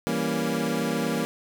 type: chord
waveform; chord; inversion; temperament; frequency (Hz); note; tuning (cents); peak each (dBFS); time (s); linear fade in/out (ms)
25% pulse; E diminished seventh; none; equal; 164.81 / 196 / 233.1 / 277.2; E3 / G3 / Bb3 / Db4; 0 / 0 / 0 / 0; -27 / -28 / -24 / -28; 0.07-1.25; 0
effects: none